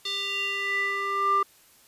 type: tone with band-pass filter sweep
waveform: square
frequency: 396.7 Hz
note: G4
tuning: 21 cents sharp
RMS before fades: -27 dBFS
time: 0.05-1.43 s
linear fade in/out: 5 ms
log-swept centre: 3900 to 1100 Hz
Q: 4.9
effects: white hiss -57 dBFS RMS until 1.87 s + resampled to 32000 Hz